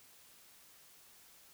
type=silence; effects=white hiss -61 dBFS RMS until 1.53 s